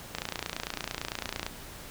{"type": "click train", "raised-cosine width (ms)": 0.2, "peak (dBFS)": -14, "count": 39, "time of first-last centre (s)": [0.15, 1.465], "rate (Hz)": 28.9, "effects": ["pink hiss -45 dBFS RMS until 1.9 s"]}